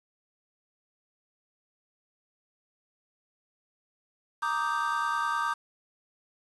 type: chord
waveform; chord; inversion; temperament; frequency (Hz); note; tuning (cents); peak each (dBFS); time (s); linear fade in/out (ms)
triangle; Eb major seventh; second; equal; 932.3 / 1174.7 / 1244.5 / 1568; Bb5 / D6 / Eb6 / G6; 0 / 0 / 0 / 0; -31 / -29 / -31 / -31; 4.42-5.54; 10
effects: resampled to 24000 Hz + 8-bit